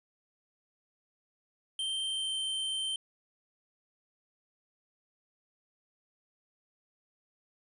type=tone with pitch glide; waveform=square; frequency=3136 to 3116 Hz; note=G7 to G7; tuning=0 to -11 cents; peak=-32 dBFS; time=1.79-2.96 s; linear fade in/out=2 ms; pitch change=-11 cents; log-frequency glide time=2.06-2.36 s; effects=resampled to 24000 Hz